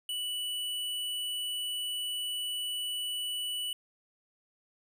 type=tone; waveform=square; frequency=2960 Hz; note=F#7; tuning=in tune; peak=-33 dBFS; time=0.09-3.73 s; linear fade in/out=2 ms; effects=none